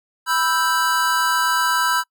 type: chord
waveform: square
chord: E minor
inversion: second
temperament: equal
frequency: 987.8 / 1318.5 / 1568 Hz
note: B5 / E6 / G6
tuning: 0 / 0 / 0 cents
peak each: -22 dBFS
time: 0.26-2.04 s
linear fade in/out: 50 ms
effects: noise-tail reverb RT60 0.1 s tail -25 dB re dry